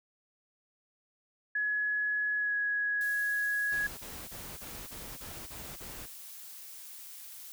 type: tone with pitch glide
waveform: sine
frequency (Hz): 1690 to 1669.6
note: G#6 to G#6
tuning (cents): +30 to +9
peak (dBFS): -28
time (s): 1.55-3.87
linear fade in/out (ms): 5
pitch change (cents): -21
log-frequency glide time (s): 2.37-2.54
type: noise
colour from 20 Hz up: blue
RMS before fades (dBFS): -47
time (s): 3.01-7.52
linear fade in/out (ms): 0
type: noise bursts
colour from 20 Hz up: pink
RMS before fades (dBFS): -46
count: 8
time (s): 3.71-6.066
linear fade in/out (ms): 20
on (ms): 270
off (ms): 28
effects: none